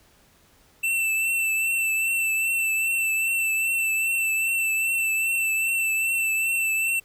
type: tone with vibrato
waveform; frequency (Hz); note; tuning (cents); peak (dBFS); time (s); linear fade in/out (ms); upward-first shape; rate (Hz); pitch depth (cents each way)
square; 2669; E7; +21; -22; 0.83-7; 10; triangle; 2.5; 32
effects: pink hiss -58 dBFS RMS until 7.04 s